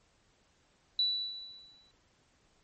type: tone with exponential decay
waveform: sine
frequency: 3951 Hz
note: B7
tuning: in tune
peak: -24 dBFS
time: 0.99-1.91 s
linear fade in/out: 2 ms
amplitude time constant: 200 ms
effects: pink hiss -69 dBFS RMS until 2.63 s + MP3 32 kbps